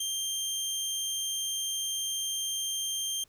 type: tone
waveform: 20% pulse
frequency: 3173 Hz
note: G7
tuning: 20 cents sharp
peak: -25 dBFS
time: 0-3.24 s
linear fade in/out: 5 ms
effects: pink hiss -65 dBFS RMS until 3.28 s